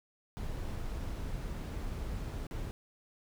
brown noise with dropouts, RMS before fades -38 dBFS, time 0.37-2.71 s, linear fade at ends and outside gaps 0 ms, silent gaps 2.468-2.511 s, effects none

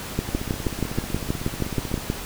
two click trains, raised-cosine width 3 ms, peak -17 / -9 dBFS, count 28 / 13, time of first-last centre 0.29-1.978 / 0.19-2.101 s, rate 16 / 6.28 Hz, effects pink hiss -34 dBFS RMS until 2.25 s

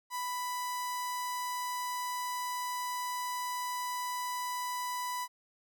sawtooth tone with notch filter, 991 Hz, B5, 6 cents sharp, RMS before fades -36 dBFS, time 0.1-5.28 s, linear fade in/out 50 ms, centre 2600 Hz, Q 1.4, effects none

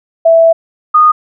sine tone pair in turn, 659.3 / 1231.7 Hz, E5 / D#6, 0 / -18 cents, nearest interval major seventh, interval 1082 cents, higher second, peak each -3 dBFS, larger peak neither, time 0.25-0.53 / 0.94-1.12 s, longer first, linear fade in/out 10 ms, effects none

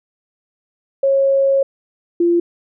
sine tone pair in turn, 546 / 344 Hz, C#5 / F4, -26 / -26 cents, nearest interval minor sixth, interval 800 cents, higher first, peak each -11 dBFS, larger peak neither, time 1.03-1.63 / 2.2-2.4 s, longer first, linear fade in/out 5 ms, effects none

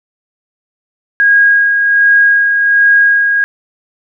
sine tone with tremolo, 1637 Hz, G#6, 25 cents flat, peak -4 dBFS, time 1.2-3.44 s, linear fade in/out 0 ms, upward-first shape sine, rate 1.3 Hz, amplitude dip 40%, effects none

